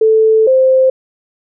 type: tone pair in turn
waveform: sine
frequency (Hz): 440 / 522.5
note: A4 / C5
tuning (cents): 0 / -2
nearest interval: minor third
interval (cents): 298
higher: second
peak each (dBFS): -6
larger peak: neither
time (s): 0.01-0.47 / 0.47-0.9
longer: first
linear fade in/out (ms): 5
effects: none